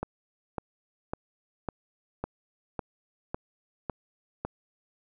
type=click train; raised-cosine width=1 ms; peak=-17 dBFS; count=9; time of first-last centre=0.03-4.45 s; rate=1.81 Hz; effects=none